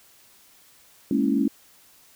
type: chord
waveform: sine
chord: A# half-diminished seventh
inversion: third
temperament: equal with one note detuned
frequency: 207.7 / 230.7 / 277.2 / 329.6 Hz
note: G#3 / A#3 / C#4 / E4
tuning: 0 / -18 / 0 / 0 cents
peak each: -25 / -26 / -22 / -28 dBFS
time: 1.11-1.48 s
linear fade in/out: 2 ms
effects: white hiss -55 dBFS RMS until 2.15 s